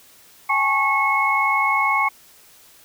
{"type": "tone cluster", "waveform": "sine", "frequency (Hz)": [801, 861, 1099, 2187], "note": ["G5", "A5", "C#6", "C#7"], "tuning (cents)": [37, -38, -15, -24], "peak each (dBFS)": [-26, -24, -20, -20], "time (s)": [0.49, 2.09], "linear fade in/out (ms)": 10, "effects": ["white hiss -50 dBFS RMS until 2.84 s"]}